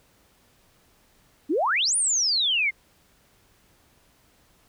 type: exponential two-way sweep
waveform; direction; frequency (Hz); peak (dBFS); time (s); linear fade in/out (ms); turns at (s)
sine; up then down; 264.5 to 9720 to 2069; -20; 1.49-2.71; 20; 1.96
effects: pink hiss -61 dBFS RMS until 4.68 s